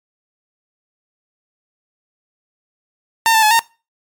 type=tone with pitch steps; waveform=sawtooth; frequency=907 / 886 / 855 / 917 Hz; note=A#5 / A5 / A5 / A#5; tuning=-48 / +12 / -50 / -29 cents; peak=-6 dBFS; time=3.26-3.592 s; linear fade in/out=0 ms; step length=83 ms; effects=noise-tail reverb RT60 0.3 s tail -22 dB re dry + MP3 96 kbps